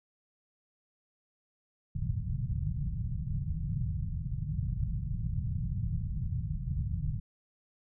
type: low-pass noise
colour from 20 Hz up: white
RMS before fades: -33 dBFS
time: 1.95-7.2 s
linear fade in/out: 5 ms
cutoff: 160 Hz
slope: 48 dB/octave
effects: none